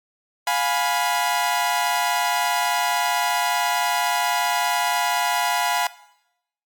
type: chord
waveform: sawtooth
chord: F diminished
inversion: none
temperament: equal with one note detuned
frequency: 707 / 830.6 / 987.8 Hz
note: F5 / Ab5 / Cb6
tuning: +21 / 0 / 0 cents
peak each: -20 dBFS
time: 0.47-5.87 s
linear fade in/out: 2 ms
effects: noise-tail reverb RT60 0.8 s tail -18 dB re dry + MP3 96 kbps